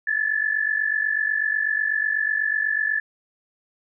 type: tone pair together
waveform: sine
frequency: 1711.9 / 1760 Hz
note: A6 / A6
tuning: -48 / 0 cents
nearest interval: unison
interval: 48 cents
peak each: -23 dBFS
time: 0.07-3 s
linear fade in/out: 5 ms
effects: none